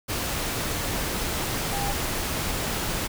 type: tone in noise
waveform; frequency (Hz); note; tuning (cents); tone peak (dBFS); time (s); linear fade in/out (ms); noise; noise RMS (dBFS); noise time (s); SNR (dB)
sine; 802; G5; +39; -30; 1.72-1.93; 20; pink; -28; 0.08-3.08; -5
effects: none

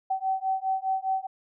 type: beating tone pair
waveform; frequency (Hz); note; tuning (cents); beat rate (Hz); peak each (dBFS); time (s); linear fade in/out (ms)
sine; 762 / 766.9; G5 / G5; -49 / -38; 4.9; -28; 0.1-1.27; 10
effects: none

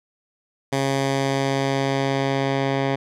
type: tone with low-pass filter sweep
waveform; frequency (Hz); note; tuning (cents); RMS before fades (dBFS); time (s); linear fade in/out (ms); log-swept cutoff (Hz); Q
10% pulse; 136.5; C#3; -26; -22; 0.72-2.96; 10; 8900 to 3100; 0.79
effects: none

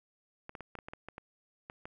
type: clicks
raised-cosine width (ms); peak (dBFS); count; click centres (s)
0.5; -28; 11; 0.494 / 0.552 / 0.607 / 0.753 / 0.788 / 0.885 / 0.935 / 1.086 / 1.181 / 1.699 / 1.855
effects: 11-bit

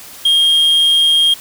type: tone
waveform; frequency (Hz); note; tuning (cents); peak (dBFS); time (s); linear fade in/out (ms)
triangle; 3231; G#7; -48; -7; 0.25-1.34; 5
effects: white hiss -35 dBFS RMS until 1.4 s

